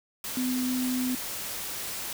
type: tone in noise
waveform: sine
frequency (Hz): 253.3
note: B3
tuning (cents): +44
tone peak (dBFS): -26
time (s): 0.37-1.15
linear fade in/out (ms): 2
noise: white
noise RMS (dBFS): -35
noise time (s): 0.24-2.13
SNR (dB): +6
effects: none